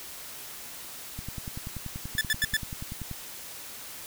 click train, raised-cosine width 5 ms, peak -24 dBFS, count 21, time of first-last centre 1.19-3.113 s, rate 10.4 Hz
sawtooth tone bursts, 1743 Hz, A6, 17 cents flat, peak -19 dBFS, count 4, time 2.18-2.568 s, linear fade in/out 2 ms, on 31 ms, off 88 ms
effects white hiss -42 dBFS RMS until 4.06 s

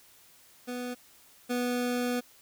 25% pulse tone pair in turn, 246.9 / 245.6 Hz, B3 / B3, 0 / -9 cents, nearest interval unison, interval 9 cents, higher first, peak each -30 / -24 dBFS, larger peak second, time 0.67-0.95 / 1.49-2.21 s, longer second, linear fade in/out 20 ms, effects white hiss -58 dBFS RMS until 2.41 s

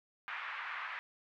pink band-pass noise, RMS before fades -42 dBFS, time 0.28-0.99 s, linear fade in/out 0 ms, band 1100 to 2400 Hz, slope 24 dB/octave, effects none

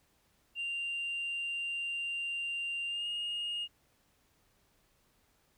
sine tone with pitch glide, 2782 to 2852 Hz, F7 to F7, -7 to +36 cents, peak -32 dBFS, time 0.55-3.68 s, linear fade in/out 50 ms, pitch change +43 cents, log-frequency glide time 2.87-3.07 s, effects tanh soft clip ceiling -31 dBFS + pink hiss -71 dBFS RMS until 5.57 s

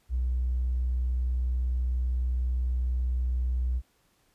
triangle tone with tanh clipping, 62.1 Hz, B1, 10 cents sharp, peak -24 dBFS, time 0.09-3.82 s, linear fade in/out 50 ms, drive 2 dB, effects pink hiss -68 dBFS RMS until 4.34 s + resampled to 32000 Hz

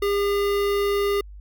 square tone with notch filter, 404 Hz, G#4, 48 cents flat, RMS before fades -22 dBFS, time 0.02-1.21 s, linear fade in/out 5 ms, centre 7500 Hz, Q 1.1, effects added 50 Hz sine -38 dBFS peak until 1.4 s

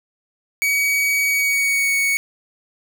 45% pulse tone with pitch glide, 2262 to 2227 Hz, C#7 to C#7, +34 to +7 cents, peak -16 dBFS, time 0.62-2.17 s, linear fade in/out 0 ms, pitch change -27 cents, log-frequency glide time 1.22-1.93 s, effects none

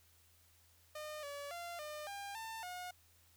sawtooth tone with pitch steps, 608 / 571 / 691 / 603 / 802 / 895 / 721 Hz, D#5 / D5 / F5 / D5 / G5 / A5 / F#5, -40 / -49 / -19 / +46 / +39 / +29 / -45 cents, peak -40 dBFS, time 0.95-2.91 s, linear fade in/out 5 ms, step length 280 ms, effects added 84 Hz sine -70 dBFS peak until 3.36 s + white hiss -69 dBFS RMS until 3.36 s

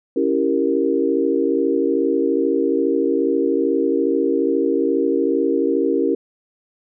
sine chord, C# diminished seventh, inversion none, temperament equal, 277.2 / 329.6 / 392 / 466.2 Hz, C#4 / E4 / G4 / Bb4, 0 / 0 / 0 / 0 cents, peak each -21 dBFS, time 0.16-6.15 s, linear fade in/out 5 ms, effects none

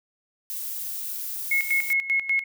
violet noise, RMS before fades -32 dBFS, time 0.5-1.93 s, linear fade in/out 0 ms
sine tone with tremolo, 2174 Hz, C#7, 34 cents flat, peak -19 dBFS, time 1.51-2.44 s, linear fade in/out 5 ms, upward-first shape square, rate 5.1 Hz, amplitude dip 75%
effects none

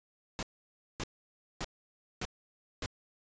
pink noise bursts, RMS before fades -36 dBFS, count 5, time 0.39-2.86 s, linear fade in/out 0 ms, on 38 ms, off 570 ms, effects resampled to 16000 Hz

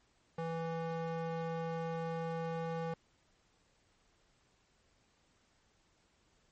square tone with band-pass filter, 164.8 Hz, E3, in tune, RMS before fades -38 dBFS, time 0.38-2.94 s, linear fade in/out 5 ms, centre 620 Hz, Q 0.9, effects pink hiss -72 dBFS RMS until 6.51 s + MP3 32 kbps

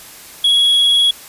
triangle tone with vibrato, 3334 Hz, G#7, 6 cents sharp, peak -8 dBFS, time 0.44-1.11 s, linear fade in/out 5 ms, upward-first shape triangle, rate 20 Hz, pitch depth 26 cents each way, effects white hiss -37 dBFS RMS until 1.28 s + resampled to 32000 Hz

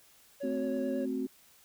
triangle tone with vibrato, 556 Hz, C#5, 5 cents sharp, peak -33 dBFS, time 0.4-1.06 s, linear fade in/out 20 ms, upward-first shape sine, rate 9.1 Hz, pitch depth 21 cents each way
sine chord, F# diminished, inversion first, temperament equal, 220 / 261.6 / 370 Hz, A3 / C4 / F#4, 0 / 0 / 0 cents, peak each -38 / -32 / -37 dBFS, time 0.43-1.27 s, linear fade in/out 10 ms
effects tanh soft clip ceiling -19 dBFS + white hiss -61 dBFS RMS until 1.64 s

